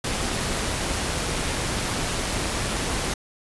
pink noise with amplitude modulation, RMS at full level -25 dBFS, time 0.04-3.14 s, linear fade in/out 5 ms, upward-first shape sine, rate 183 Hz, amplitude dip 25%, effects resampled to 24000 Hz

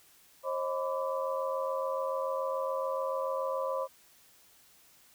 sine tone cluster, 535 / 622 / 1005 / 1160 Hz, C5 / D#5 / B5 / D6, +38 / -1 / +30 / -22 cents, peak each -32 / -39 / -37 / -39 dBFS, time 0.43-3.88 s, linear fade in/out 50 ms, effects white hiss -61 dBFS RMS until 5.14 s

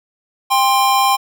square tone pair together, 795.2 / 1049 Hz, G5 / C6, +25 / +4 cents, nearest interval perfect fourth, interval 479 cents, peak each -15 dBFS, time 0.5-1.17 s, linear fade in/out 20 ms, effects none

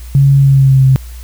sine tone with pitch glide, 138.59 to 132.48 Hz, C#3 to C3, 0 to +22 cents, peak -4 dBFS, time 0.15-0.96 s, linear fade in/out 0 ms, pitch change -78 cents, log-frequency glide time 0.38-0.85 s, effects added 60 Hz sine -26 dBFS peak until 1.23 s + white hiss -40 dBFS RMS until 1.23 s

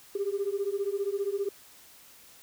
sine beating tone pair, 392 / 407 Hz, G4 / G#4, 0 / -35 cents, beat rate 15 Hz, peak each -30 dBFS, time 0.15-1.49 s, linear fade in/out 5 ms, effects tanh soft clip ceiling -21 dBFS + white hiss -54 dBFS RMS until 2.42 s

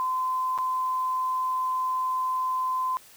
sine tone with dropouts, 1027 Hz, C6, 33 cents flat, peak -24 dBFS, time 0-2.97 s, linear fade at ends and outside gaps 0 ms, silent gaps 0.578-0.586 s, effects white hiss -52 dBFS RMS until 3.16 s

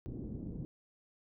white low-pass noise, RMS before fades -42 dBFS, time 0.06-0.65 s, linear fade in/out 0 ms, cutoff 310 Hz, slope 24 dB/octave, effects none

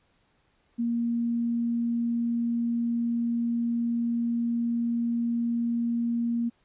sine tone, 234.7 Hz, A#3, 12 cents sharp, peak -24 dBFS, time 0.78-6.5 s, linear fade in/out 20 ms, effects pink hiss -68 dBFS RMS until 6.64 s + resampled to 8000 Hz

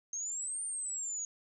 sine exponential two-way sweep, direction up then down, 6340 to 9000 to 6650 Hz, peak -35 dBFS, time 0.13-1.25 s, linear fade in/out 2 ms, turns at 0.63 s, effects none

